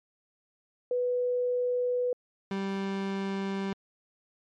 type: tone pair in turn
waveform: sine / 30% pulse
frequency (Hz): 493.9 / 195.27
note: B4 / G3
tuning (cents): 0 / -6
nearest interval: octave + major third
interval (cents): 1606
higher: first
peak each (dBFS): -25 / -27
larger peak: first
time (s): 0.91-2.13 / 2.51-3.73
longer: neither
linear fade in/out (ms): 2
effects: low-pass 4000 Hz 12 dB/octave + MP3 64 kbps